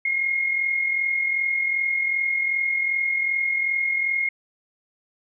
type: tone with amplitude modulation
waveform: sine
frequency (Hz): 2147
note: C7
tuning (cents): +44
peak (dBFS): -18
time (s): 0.05-4.29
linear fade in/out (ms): 5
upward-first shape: sine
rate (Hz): 42.6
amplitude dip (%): 50
effects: none